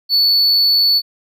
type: tone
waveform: triangle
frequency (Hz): 4452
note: C#8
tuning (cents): +7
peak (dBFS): -9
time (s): 0.09-1.02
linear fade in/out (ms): 50
effects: none